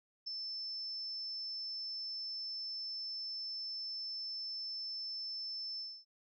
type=tone with ADSR envelope; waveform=sine; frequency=5290 Hz; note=E8; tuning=5 cents sharp; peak=-36 dBFS; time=0.26-6.05 s; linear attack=16 ms; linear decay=6 ms; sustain=-3 dB; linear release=260 ms; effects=none